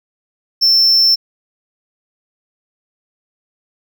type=tone; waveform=triangle; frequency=5360 Hz; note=E8; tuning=28 cents sharp; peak=-7 dBFS; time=0.61-1.16 s; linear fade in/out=20 ms; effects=none